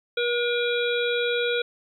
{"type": "harmonic tone", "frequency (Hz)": 480, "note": "B4", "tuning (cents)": -49, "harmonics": [1, 3, 5, 7, 8], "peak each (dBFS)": [-24, -29, -31, -32, -33], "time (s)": [0.17, 1.62], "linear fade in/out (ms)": 5, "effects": ["10-bit"]}